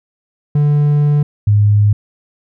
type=tone pair in turn; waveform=triangle / sine; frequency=146.83 / 103.82 Hz; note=D3 / G#2; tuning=0 / 0 cents; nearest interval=tritone; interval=600 cents; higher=first; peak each=-7 dBFS; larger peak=neither; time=0.55-1.23 / 1.47-1.93 s; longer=first; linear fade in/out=5 ms; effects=none